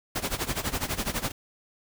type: noise with tremolo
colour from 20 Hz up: pink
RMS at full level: -27 dBFS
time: 0.15-1.32 s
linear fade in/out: 10 ms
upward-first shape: sine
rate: 12 Hz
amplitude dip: 85%
effects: none